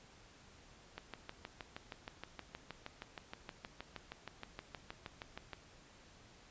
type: click train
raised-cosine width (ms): 0.3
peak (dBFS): -28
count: 30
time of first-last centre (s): 0.98-5.533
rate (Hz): 6.37
effects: pink hiss -61 dBFS RMS until 6.5 s + resampled to 16000 Hz